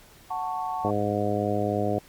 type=chord; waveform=sine; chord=F# minor; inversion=none; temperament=equal with one note detuned; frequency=740 / 886.6 / 1108.7 Hz; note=F#5 / A5 / C#6; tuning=0 / +13 / 0 cents; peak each=-31 / -31 / -34 dBFS; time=0.3-0.91 s; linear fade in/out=10 ms
type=harmonic tone; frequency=103.4 Hz; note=G#2; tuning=7 cents flat; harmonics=1 / 2 / 3 / 4 / 5 / 6 / 7; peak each=-31 / -31 / -31 / -31 / -31 / -31 / -31 dBFS; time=0.84-1.99 s; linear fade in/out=5 ms
effects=pink hiss -53 dBFS RMS until 2.08 s + Opus 48 kbps